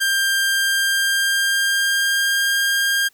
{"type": "tone with pitch glide", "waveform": "sawtooth", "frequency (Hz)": [1591, 1607.6], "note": ["G6", "G6"], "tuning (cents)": [25, 43], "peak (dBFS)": -13, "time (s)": [0, 3.09], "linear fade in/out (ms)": 20, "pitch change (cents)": 18, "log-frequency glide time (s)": [0.46, 2.53], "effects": ["white hiss -58 dBFS RMS until 3.13 s"]}